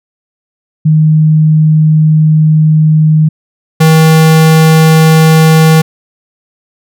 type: tone pair in turn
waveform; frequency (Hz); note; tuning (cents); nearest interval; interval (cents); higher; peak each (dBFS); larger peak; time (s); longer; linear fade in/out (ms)
sine / square; 155.56 / 159.2; D#3 / D#3; 0 / +40; unison; 40; second; -3; neither; 0.85-3.29 / 3.8-5.82; first; 10
effects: none